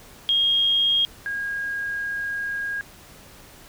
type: tone pair in turn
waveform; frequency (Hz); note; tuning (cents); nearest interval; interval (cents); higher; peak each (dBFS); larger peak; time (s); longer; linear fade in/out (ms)
sine; 3251 / 1631.6; G#7 / G#6; -38 / -31; octave; 1193; first; -17 / -25; first; 0.29-1.05 / 1.26-2.81; second; 0
effects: pink hiss -47 dBFS RMS until 3.68 s